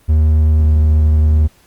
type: tone with pitch glide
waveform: triangle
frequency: 77.4 to 76.87 Hz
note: D#2 to D#2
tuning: -9 to -20 cents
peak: -6 dBFS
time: 0.08-1.48 s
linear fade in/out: 20 ms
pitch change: -11 cents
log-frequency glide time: 0.6-0.67 s
effects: pink hiss -51 dBFS RMS until 1.66 s + Opus 32 kbps